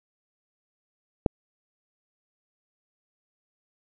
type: click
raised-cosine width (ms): 2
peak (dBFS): -6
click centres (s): 1.262
effects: none